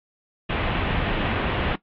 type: low-pass noise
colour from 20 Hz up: pink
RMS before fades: -24 dBFS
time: 0.49-1.76 s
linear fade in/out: 10 ms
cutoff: 3300 Hz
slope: 48 dB/octave
effects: noise-tail reverb RT60 0.1 s tail -17 dB re dry + MP3 64 kbps